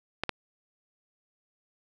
clicks, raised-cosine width 0.3 ms, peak -12 dBFS, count 2, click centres 0.236 / 0.293 s, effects none

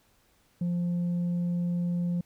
sine tone, 174.61 Hz, F3, in tune, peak -23 dBFS, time 0.61-2.21 s, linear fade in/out 5 ms, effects tanh soft clip ceiling -25 dBFS + pink hiss -66 dBFS RMS until 2.25 s

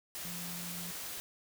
sine tone in noise, 174.61 Hz, F3, in tune, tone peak -44 dBFS, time 0.25-0.91 s, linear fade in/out 0 ms, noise white, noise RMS -42 dBFS, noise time 0.15-1.2 s, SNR -5 dB, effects none

